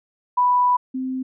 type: tone pair in turn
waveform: sine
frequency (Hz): 987.8 / 259.5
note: B5 / C4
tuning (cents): 0 / -14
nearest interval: octave + major seventh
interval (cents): 2314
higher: first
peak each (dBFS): -14 / -23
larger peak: first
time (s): 0.37-0.77 / 0.94-1.23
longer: first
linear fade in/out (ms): 10
effects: none